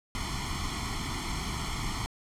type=noise with comb filter; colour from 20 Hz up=pink; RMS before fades=-33 dBFS; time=0.15-2.06 s; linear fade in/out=0 ms; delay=0.93 ms; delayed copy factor=+1; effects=low-pass 8000 Hz 12 dB/octave